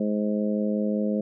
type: harmonic tone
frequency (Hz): 105.2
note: G#2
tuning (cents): +23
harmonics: 2 / 3 / 4 / 5 / 6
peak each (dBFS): -24 / -33 / -33 / -30 / -37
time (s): 0-1.21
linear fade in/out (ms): 5
effects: none